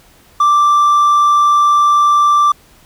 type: tone with hard clipping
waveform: triangle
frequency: 1174.7 Hz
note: D6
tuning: in tune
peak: -8 dBFS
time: 0.4-2.52 s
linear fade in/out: 5 ms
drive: 5 dB
effects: pink hiss -47 dBFS RMS until 2.85 s

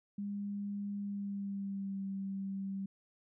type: tone with pitch glide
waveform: sine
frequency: 202.4 to 194.72 Hz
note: G#3 to G3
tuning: -44 to -11 cents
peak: -36 dBFS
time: 0.18-2.86 s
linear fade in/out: 5 ms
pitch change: -67 cents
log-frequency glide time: 0.99-2.03 s
effects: none

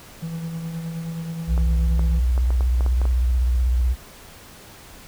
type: tone with tremolo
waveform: triangle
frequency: 164.81 Hz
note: E3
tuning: in tune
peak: -23 dBFS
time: 0.22-2.2 s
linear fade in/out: 10 ms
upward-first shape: triangle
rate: 9.5 Hz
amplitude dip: 45%
type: tone with vibrato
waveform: sine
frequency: 61.74 Hz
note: B1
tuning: in tune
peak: -16 dBFS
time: 1.47-3.96 s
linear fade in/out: 50 ms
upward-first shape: sine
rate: 16 Hz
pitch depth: 100 cents each way
type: clicks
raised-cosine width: 1 ms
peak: -18 dBFS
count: 9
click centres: 1.578 / 1.994 / 2.378 / 2.505 / 2.608 / 2.808 / 2.863 / 3.016 / 3.054 s
effects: pink hiss -44 dBFS RMS until 5.07 s

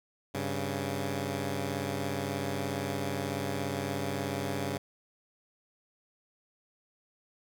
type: tone pair together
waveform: 10% pulse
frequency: 98 / 138.59 Hz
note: G2 / C#3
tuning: 0 / 0 cents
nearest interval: tritone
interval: 600 cents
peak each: -26 dBFS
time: 0.34-4.78 s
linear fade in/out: 10 ms
effects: none

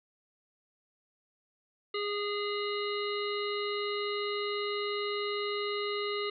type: harmonic tone with a mistuned harmonic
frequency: 411.3 Hz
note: G#4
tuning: 17 cents flat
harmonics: 1 / 3 / 5 / 7 / 9 / 10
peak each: -33 / -38 / -40 / -41 / -43 / -43 dBFS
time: 1.94-6.3 s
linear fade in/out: 5 ms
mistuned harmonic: 9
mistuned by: +20 cents
effects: none

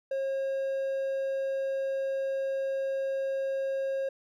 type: tone with hard clipping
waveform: triangle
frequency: 540 Hz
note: C#5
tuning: 45 cents flat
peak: -29 dBFS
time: 0.11-4.09 s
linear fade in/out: 5 ms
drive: 6 dB
effects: none

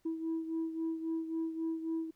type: beating tone pair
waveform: sine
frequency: 324.7 / 328.4 Hz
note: E4 / E4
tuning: -26 / -6 cents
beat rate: 3.7 Hz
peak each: -33 / -39 dBFS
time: 0.05-2.11 s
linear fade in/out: 10 ms
effects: tanh soft clip ceiling -29 dBFS + pink hiss -74 dBFS RMS until 2.15 s

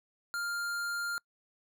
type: tone with hard clipping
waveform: sine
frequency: 1400 Hz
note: F6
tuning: 4 cents sharp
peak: -34 dBFS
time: 0.34-1.18 s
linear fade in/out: 0 ms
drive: 17 dB
effects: noise-tail reverb RT60 0.1 s tail -26 dB re dry

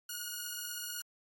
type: beating tone pair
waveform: 5% pulse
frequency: 1437 / 1453 Hz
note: F6 / F#6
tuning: +49 / -32 cents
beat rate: 16 Hz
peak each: -30 dBFS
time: 0.09-1.02 s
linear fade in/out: 5 ms
effects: AAC 48 kbps

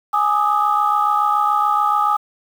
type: tone cluster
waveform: sine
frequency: 832 / 1204 / 1271 Hz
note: G#5 / D6 / D#6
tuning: +3 / +43 / +36 cents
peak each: -18 dBFS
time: 0.13-2.17 s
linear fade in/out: 10 ms
effects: tanh soft clip ceiling -5 dBFS + 7-bit

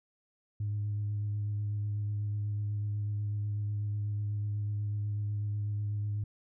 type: tone with vibrato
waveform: sine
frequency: 103.83 Hz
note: G#2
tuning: in tune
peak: -29 dBFS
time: 0.6-6.24 s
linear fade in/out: 5 ms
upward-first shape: sine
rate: 8.1 Hz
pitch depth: 15 cents each way
effects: tanh soft clip ceiling -27 dBFS

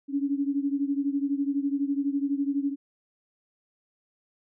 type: beating tone pair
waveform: sine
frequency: 277.2 / 289.2 Hz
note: C#4 / D4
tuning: 0 / -27 cents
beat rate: 12 Hz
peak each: -26 / -29 dBFS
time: 0.08-2.76 s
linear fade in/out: 50 ms
effects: none

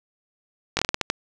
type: slowing click train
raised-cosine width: 0.2 ms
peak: -4 dBFS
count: 8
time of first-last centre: 0.77-1.101 s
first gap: 20 ms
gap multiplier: 1.28
effects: none

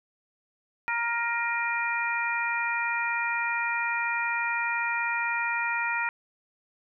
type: harmonic tone with a mistuned harmonic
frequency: 467.9 Hz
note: A#4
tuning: 6 cents sharp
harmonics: 2 / 3 / 4 / 5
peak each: -31 / -31 / -31 / -31 dBFS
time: 0.88-6.09 s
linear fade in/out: 0 ms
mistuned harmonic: 5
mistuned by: +45 cents
effects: none

